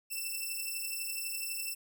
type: beating tone pair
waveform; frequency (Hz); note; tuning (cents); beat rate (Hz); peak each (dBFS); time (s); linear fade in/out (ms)
5% pulse; 2660 / 2672; E7 / E7; +15 / +23; 12; -29; 0.1-1.75; 20
effects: none